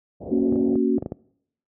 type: low-pass noise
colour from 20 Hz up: white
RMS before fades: -34 dBFS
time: 0.2-0.75 s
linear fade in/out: 20 ms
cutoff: 640 Hz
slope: 48 dB/octave
type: chord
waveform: sine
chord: F# major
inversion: first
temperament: equal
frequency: 233.1 / 277.2 / 370 Hz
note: A#3 / C#4 / F#4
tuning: 0 / 0 / 0 cents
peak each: -22 dBFS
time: 0.31-0.99 s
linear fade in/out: 10 ms
type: clicks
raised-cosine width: 2 ms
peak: -15 dBFS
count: 7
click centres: 0.525 / 0.558 / 0.756 / 0.982 / 1.025 / 1.061 / 1.121 s
effects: noise-tail reverb RT60 0.7 s tail -23 dB re dry + high-pass 80 Hz 12 dB/octave